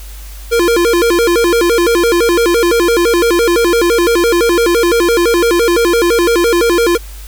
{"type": "tone with vibrato", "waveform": "square", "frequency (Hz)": 401.9, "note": "G4", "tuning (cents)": 43, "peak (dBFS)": -9, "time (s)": [0.51, 6.98], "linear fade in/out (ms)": 20, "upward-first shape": "square", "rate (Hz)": 5.9, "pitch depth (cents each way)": 260, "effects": ["added 50 Hz sine -27 dBFS peak until 7.27 s", "white hiss -37 dBFS RMS until 7.27 s"]}